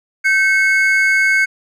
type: tone pair together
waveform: triangle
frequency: 1549.3 / 2191 Hz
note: G6 / C#7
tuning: -21 / -21 cents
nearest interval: tritone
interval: 600 cents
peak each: -12 dBFS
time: 0.24-1.46 s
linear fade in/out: 20 ms
effects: none